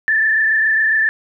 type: tone with frequency modulation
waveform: sine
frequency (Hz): 1761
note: A6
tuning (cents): +1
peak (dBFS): -12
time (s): 0.08-1.09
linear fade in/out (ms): 0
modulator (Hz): 27.3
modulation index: 1.6
effects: none